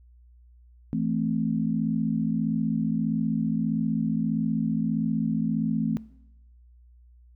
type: chord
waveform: sine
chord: A minor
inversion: second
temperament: equal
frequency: 164.81 / 220 / 261.6 Hz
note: E3 / A3 / C4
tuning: 0 / 0 / 0 cents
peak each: -29 / -27 / -29 dBFS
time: 0.93-5.97 s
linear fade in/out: 0 ms
effects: noise-tail reverb RT60 0.8 s tail -19 dB re dry + added 60 Hz sine -51 dBFS peak until 7.35 s